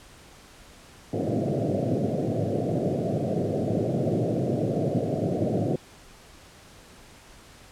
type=band-pass noise; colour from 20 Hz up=pink; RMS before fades=-26 dBFS; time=1.13-5.76 s; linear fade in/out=2 ms; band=100 to 700 Hz; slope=96 dB/octave; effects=pink hiss -50 dBFS RMS until 7.71 s + low-pass 10000 Hz 12 dB/octave